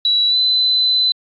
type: tone with pitch glide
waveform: sine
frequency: 3919 to 4022 Hz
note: B7 to B7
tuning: -14 to +31 cents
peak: -12 dBFS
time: 0.05-1.12 s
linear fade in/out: 2 ms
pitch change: +45 cents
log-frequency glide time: 0.28-0.37 s
effects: AAC 64 kbps